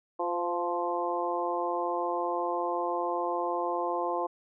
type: harmonic tone with a mistuned harmonic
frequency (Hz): 174.61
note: F3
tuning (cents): 0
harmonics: 2 / 3 / 4 / 5 / 6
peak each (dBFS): -34 / -34 / -34 / -34 / -34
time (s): 0.19-4.27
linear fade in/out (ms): 10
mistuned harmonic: 3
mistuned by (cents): -26
effects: none